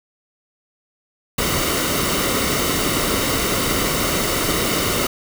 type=noise with comb filter; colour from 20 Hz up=pink; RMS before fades=-20 dBFS; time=1.38-5.07 s; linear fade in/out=5 ms; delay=1.2 ms; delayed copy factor=-0.55; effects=none